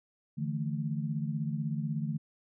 sine chord, D suspended second, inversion none, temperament equal with one note detuned, 148.62 / 164.81 / 220 Hz, D3 / E3 / A3, +21 / 0 / 0 cents, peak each -33 / -36 / -36 dBFS, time 0.37-2.18 s, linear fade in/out 20 ms, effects none

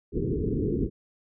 white low-pass noise, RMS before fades -27 dBFS, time 0.12-0.9 s, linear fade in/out 50 ms, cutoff 450 Hz, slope 96 dB/octave, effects none

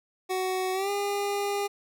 25% pulse tone with pitch glide, 373 to 404.4 Hz, F#4 to G#4, +14 to -46 cents, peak -23 dBFS, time 0.29-1.68 s, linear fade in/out 20 ms, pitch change +140 cents, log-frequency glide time 0.73-0.9 s, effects none

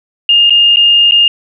sine tone with dropouts, 2827 Hz, F7, 20 cents sharp, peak -4 dBFS, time 0.29-1.28 s, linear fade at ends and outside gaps 2 ms, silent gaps 0.497-0.505 / 0.76-0.769 / 1.111-1.12 s, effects none

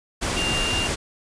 sine tone in noise, 2794 Hz, F7, in tune, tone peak -24 dBFS, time 0.36-0.88 s, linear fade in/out 20 ms, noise pink, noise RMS -25 dBFS, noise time 0.21-0.96 s, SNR -2 dB, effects resampled to 22050 Hz

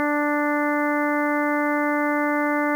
harmonic tone, 294.2 Hz, D4, 3 cents sharp, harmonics 1 / 2 / 3 / 4 / 5 / 6 / 7, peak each -23 / -26 / -28 / -29 / -30 / -31 / -31 dBFS, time 0-2.75 s, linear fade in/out 0 ms, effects 8-bit

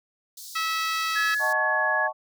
pink high-pass noise, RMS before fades -41 dBFS, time 0.37-1.53 s, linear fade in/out 5 ms, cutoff 4000 Hz, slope 48 dB/octave
harmonic tone, 650 Hz, E5, 24 cents flat, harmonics 2 / 3 / 4 / 5 / 6 / 7 / 8 / 9, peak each -27 / -32 / -33 / -38 / -35 / -37 / -40 / -43 dBFS, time 0.55-1.35 s, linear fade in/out 10 ms
sine tone with pitch glide, 1695 to 1683.3 Hz, G#6 to G#6, +35 to +23 cents, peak -23 dBFS, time 1.15-2.08 s, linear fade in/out 20 ms, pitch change -12 cents, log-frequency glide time 1.67-1.93 s
sine chord, D# half-diminished seventh, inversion none, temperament equal, 622.3 / 740 / 880 / 1108.7 Hz, D#5 / F#5 / A5 / C#6, 0 / 0 / 0 / 0 cents, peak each -29 / -31 / -29 / -30 dBFS, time 1.39-2.13 s, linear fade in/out 50 ms
effects none

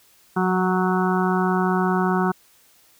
harmonic tone with a mistuned harmonic, 185 Hz, F#3, in tune, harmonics 1 / 2 / 4 / 5 / 6 / 7 / 8, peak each -21 / -24 / -27 / -28 / -29 / -29 / -30 dBFS, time 0.36-2.32 s, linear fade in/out 10 ms, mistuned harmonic 1, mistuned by -22 cents, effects white hiss -56 dBFS RMS until 2.99 s

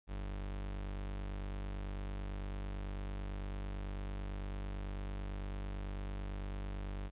40% pulse tone, 49 Hz, G1, in tune, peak -38 dBFS, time 0.07-7.11 s, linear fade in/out 50 ms, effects resampled to 8000 Hz + 13-bit

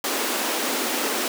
pink high-pass noise, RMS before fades -25 dBFS, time 0.04-1.28 s, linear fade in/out 2 ms, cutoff 220 Hz, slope 96 dB/octave, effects none

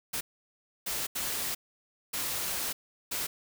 white noise bursts at uneven times, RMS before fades -33 dBFS, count 5, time 0.13-0.21 / 0.86-1.07 / 1.15-1.55 / 2.13-2.73 / 3.11-3.27 s, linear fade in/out 10 ms, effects none

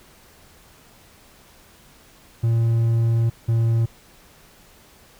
triangle tone pair in turn, 115.1 / 114.64 Hz, A#2 / A#2, -22 / -28 cents, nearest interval unison, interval 6 cents, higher first, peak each -14 dBFS, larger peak neither, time 2.43-3.3 / 3.48-3.86 s, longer first, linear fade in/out 10 ms, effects pink hiss -51 dBFS RMS until 5.19 s

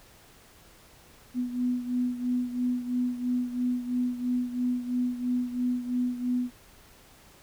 sine beating tone pair, 246.9 / 249.9 Hz, B3 / B3, 0 / +21 cents, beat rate 3 Hz, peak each -27 / -32 dBFS, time 1.34-6.51 s, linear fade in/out 50 ms, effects pink hiss -55 dBFS RMS until 7.42 s

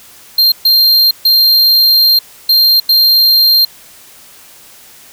square tone bursts at uneven times, 4186 Hz, C8, in tune, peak -6 dBFS, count 5, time 0.38-0.52 / 0.65-1.11 / 1.25-2.19 / 2.49-2.8 / 2.89-3.65 s, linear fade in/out 5 ms, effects white hiss -39 dBFS RMS until 5.12 s

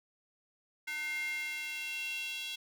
square tone with high-pass filter sweep, 302.8 Hz, D#4, 47 cents flat, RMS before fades -38 dBFS, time 0.87-2.56 s, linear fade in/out 10 ms, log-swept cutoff 1900 to 3100 Hz, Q 6.5, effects none

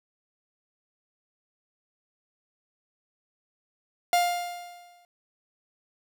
45% pulse tone with exponential decay, 703 Hz, F5, 11 cents sharp, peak -18 dBFS, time 4.13-5.05 s, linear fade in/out 1 ms, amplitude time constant 200 ms, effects none

